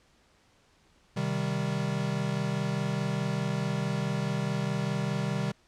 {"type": "chord", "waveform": "square", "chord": "C minor", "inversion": "none", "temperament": "equal", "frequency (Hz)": [130.81, 155.56, 196], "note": ["C3", "Eb3", "G3"], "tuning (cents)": [0, 0, 0], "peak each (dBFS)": -33, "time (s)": [1.16, 5.52], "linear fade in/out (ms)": 10, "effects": ["pink hiss -64 dBFS RMS until 5.67 s", "low-pass 7000 Hz 12 dB/octave"]}